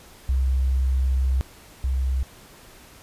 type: tone pair in turn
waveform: sine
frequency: 65.41 / 65.41 Hz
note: C2 / C2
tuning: 0 / 0 cents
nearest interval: unison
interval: 0 cents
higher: neither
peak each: -18 / -20 dBFS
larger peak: first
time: 0.29-1.41 / 1.84-2.23 s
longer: first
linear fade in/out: 0 ms
effects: pink hiss -48 dBFS RMS until 3.02 s + resampled to 32000 Hz